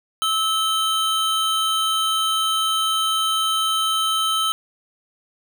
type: tone pair together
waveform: square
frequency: 1300 / 3092 Hz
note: E6 / G7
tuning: -24 / -24 cents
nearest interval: octave + minor third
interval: 1500 cents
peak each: -22 dBFS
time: 0.22-4.52 s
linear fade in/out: 0 ms
effects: none